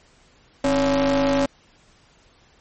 45% pulse ring-modulated tone, 146.83 Hz, D3, in tune, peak -14 dBFS, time 0.64-1.46 s, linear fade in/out 5 ms, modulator 415 Hz, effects pink hiss -56 dBFS RMS until 2.6 s + MP3 32 kbps

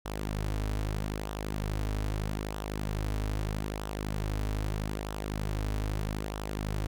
sawtooth tone with flanger, 51.91 Hz, G#1, in tune, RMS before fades -33 dBFS, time 0.05-6.87 s, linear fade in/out 10 ms, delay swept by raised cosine 0.43 to 5.73 ms, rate 0.79 Hz, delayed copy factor -0.5, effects none

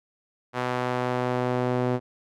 sawtooth tone with band-pass filter sweep, 124.9 Hz, B2, 20 cents sharp, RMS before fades -26 dBFS, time 0.53-2 s, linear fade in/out 50 ms, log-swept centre 1100 to 430 Hz, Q 0.78, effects none

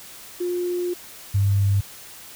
sine tone pair in turn, 354.7 / 99.53 Hz, F4 / G2, +27 / +27 cents, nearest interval octave + minor seventh, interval 2200 cents, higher first, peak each -22 / -16 dBFS, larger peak second, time 0.4-0.94 / 1.34-1.81 s, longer first, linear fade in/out 10 ms, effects white hiss -42 dBFS RMS until 2.35 s

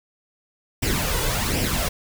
pink noise with flanger, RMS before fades -23 dBFS, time 0.82-1.89 s, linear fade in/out 10 ms, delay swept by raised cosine 0.37 to 2.07 ms, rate 1.3 Hz, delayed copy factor +0.6, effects none

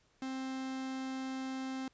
45% pulse tone, 263.2 Hz, C4, 10 cents sharp, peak -37 dBFS, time 0.22-1.88 s, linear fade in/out 2 ms, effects pink hiss -71 dBFS RMS until 1.93 s + resampled to 16000 Hz

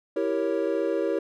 triangle chord, E diminished seventh, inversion none, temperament equal, 329.6 / 392 / 466.2 / 554.4 Hz, E4 / G4 / Bb4 / Db5, 0 / 0 / 0 / 0 cents, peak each -27 dBFS, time 0.16-1.19 s, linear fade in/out 5 ms, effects none

